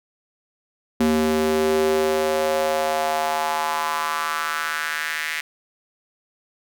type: tone with high-pass filter sweep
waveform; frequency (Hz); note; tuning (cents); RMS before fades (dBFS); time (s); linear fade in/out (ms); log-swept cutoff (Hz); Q
square; 77.8; D#2; 0; -22; 1-5.41; 5; 260 to 2000; 3.3
effects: none